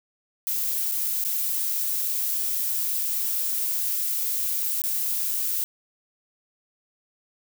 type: noise with dropouts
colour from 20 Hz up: violet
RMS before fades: -26 dBFS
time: 0.47-5.64 s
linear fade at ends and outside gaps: 0 ms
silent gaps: 0.914-0.92 / 1.24-1.249 / 4.818-4.838 s
effects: none